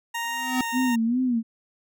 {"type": "tone with pitch glide", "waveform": "20% pulse", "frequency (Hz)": [932.3, 923.7], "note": ["A#5", "A#5"], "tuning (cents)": [0, -16], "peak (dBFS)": -22, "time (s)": [0.14, 0.96], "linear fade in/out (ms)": 10, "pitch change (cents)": -16, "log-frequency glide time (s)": [0.4, 0.67]}
{"type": "tone with exponential growth", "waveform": "square", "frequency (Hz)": 254.7, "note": "C4", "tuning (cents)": -46, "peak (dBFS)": -20, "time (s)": [0.24, 0.61], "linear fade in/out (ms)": 2, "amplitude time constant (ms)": 80}
{"type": "tone with vibrato", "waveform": "sine", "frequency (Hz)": 240.9, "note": "B3", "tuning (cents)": -43, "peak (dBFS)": -20, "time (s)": [0.72, 1.43], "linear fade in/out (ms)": 50, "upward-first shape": "sine", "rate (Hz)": 2.5, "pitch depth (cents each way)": 120}
{"effects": []}